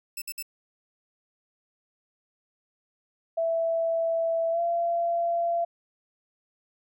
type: tone bursts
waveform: 5% pulse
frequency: 2637 Hz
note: E7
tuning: in tune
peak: -23 dBFS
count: 3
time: 0.17-0.426 s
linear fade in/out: 5 ms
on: 48 ms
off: 56 ms
type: tone with pitch glide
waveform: sine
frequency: 661 to 682.7 Hz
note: E5 to F5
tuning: +5 to -40 cents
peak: -23 dBFS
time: 3.37-5.65 s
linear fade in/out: 10 ms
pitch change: +55 cents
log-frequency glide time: 4.51-4.6 s
effects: none